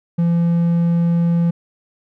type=tone; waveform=triangle; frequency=170 Hz; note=F3; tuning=46 cents flat; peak=-11 dBFS; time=0.18-1.51 s; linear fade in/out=10 ms; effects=none